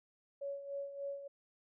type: tone with tremolo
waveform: sine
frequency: 560 Hz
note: C#5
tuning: 18 cents sharp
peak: -37 dBFS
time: 0.41-1.28 s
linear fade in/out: 10 ms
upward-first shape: sine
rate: 3.4 Hz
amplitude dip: 65%
effects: none